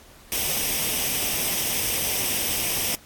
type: noise with comb filter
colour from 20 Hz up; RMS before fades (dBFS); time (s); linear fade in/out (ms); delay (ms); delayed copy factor
white; -25; 0.32-2.95; 0; 0.35; +0.55
effects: pink hiss -50 dBFS RMS until 3.05 s + AAC 64 kbps

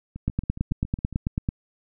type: two click trains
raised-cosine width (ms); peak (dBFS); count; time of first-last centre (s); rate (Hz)
5; -11 / -23; 12 / 8; 0.28-1.489 / 0.16-1.127; 9.1 / 7.24
effects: none

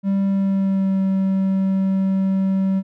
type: tone with pitch glide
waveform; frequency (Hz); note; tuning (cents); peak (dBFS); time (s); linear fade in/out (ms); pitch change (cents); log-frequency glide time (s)
triangle; 196 to 191.97; G3 to G3; 0 to -36; -14; 0.03-2.83; 50; -36; 0.25-1.01
effects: none

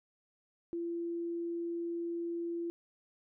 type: tone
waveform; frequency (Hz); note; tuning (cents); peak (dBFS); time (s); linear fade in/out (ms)
sine; 340; F4; -46; -34; 0.73-2.7; 0
effects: none

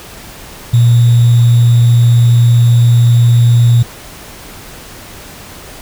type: tone with sample-and-hold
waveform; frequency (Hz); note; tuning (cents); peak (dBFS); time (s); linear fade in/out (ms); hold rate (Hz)
sine; 118.7; A#2; +32; -4; 0.73-3.83; 10; 3675
effects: pink hiss -32 dBFS RMS until 5.81 s

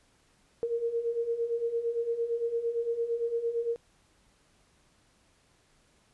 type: beating tone pair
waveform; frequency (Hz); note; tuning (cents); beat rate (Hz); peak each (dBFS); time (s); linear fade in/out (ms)
sine; 460 / 468.8; A#4 / A#4; -23 / +10; 8.8; -34 / -29; 0.63-3.76; 0
effects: pink hiss -66 dBFS RMS until 6.13 s + resampled to 24000 Hz

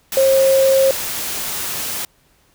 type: tone in noise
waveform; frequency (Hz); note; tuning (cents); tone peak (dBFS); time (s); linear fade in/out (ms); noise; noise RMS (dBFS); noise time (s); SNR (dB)
sine; 536; C5; +42; -10; 0.17-0.91; 2; white; -24; 0.12-2.05; +11
effects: pink hiss -57 dBFS RMS until 2.54 s

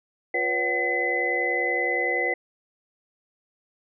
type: tone cluster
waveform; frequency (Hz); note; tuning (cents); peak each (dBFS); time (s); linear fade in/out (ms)
sine; 352.8 / 489.5 / 560 / 750 / 2022; F4 / B4 / C#5 / F#5 / B6; +18 / -15 / +18 / +23 / +40; -32 / -29 / -33 / -31 / -24; 0.34-2.34; 5
effects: none

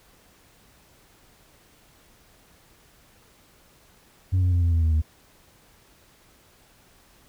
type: tone with pitch steps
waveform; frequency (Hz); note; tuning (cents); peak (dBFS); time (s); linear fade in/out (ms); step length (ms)
sine; 92.7 / 90.06 / 87.5 / 85.01 / 82.59 / 80.24 / 77.95; F#2 / F#2 / F2 / F2 / E2 / E2 / D#2; +4 / -46 / +4 / -46 / +4 / -46 / +4; -15; 4.32-5.02; 20; 100
effects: tanh soft clip ceiling -17 dBFS + pink hiss -57 dBFS RMS until 7.28 s

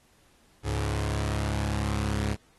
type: tone pair together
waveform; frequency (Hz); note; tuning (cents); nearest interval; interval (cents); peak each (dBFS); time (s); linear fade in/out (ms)
sawtooth; 70.3 / 105.33; C#2 / G#2; +25 / +25; perfect fifth; 700; -25; 0.63-2.37; 50
effects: pink hiss -63 dBFS RMS until 2.58 s + AAC 32 kbps

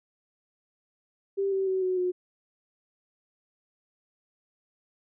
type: tone with pitch steps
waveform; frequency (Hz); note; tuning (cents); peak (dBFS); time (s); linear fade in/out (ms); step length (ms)
sine; 393.5 / 385.4 / 377.5 / 369.7 / 362.1; G4 / G4 / F#4 / F#4 / F#4; +7 / -29 / +35 / -1 / -37; -24; 1.37-2.12; 20; 150
effects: none

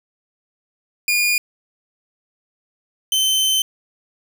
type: tone pair in turn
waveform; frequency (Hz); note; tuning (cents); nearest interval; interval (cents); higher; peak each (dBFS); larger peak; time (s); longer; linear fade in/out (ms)
sawtooth; 2431 / 3079; D#7 / G7; -41 / -32; major third; 409; second; -12; neither; 1.08-1.38 / 3.12-3.62; second; 2
effects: none

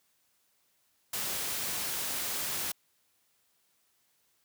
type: noise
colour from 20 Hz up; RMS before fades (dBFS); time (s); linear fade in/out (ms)
white; -34; 1.13-2.72; 5
effects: white hiss -72 dBFS RMS until 4.44 s + high-pass 60 Hz 12 dB/octave

